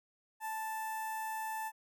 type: tone with notch filter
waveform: sawtooth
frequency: 880 Hz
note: A5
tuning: in tune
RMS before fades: -39 dBFS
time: 0.4-1.72 s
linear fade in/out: 50 ms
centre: 4100 Hz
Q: 0.56
effects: none